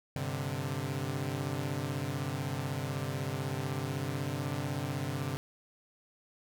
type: chord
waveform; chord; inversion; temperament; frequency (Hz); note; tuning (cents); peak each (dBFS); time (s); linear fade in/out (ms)
sawtooth; G suspended fourth; none; equal; 98 / 130.81 / 146.83; G2 / C3 / D3; 0 / 0 / 0; -36 / -32 / -33; 0.16-5.37; 0
effects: none